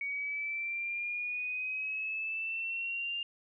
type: exponential sweep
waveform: sine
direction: up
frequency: 2244 to 2807 Hz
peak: -33 dBFS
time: 0.01-3.23 s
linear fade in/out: 2 ms
effects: none